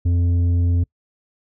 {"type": "tone with tanh clipping", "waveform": "sine", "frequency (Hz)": 87.1, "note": "F2", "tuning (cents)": -4, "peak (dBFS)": -16, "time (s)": [0.05, 0.84], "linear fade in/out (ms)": 10, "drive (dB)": 7, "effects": ["noise-tail reverb RT60 0.1 s tail -26 dB re dry"]}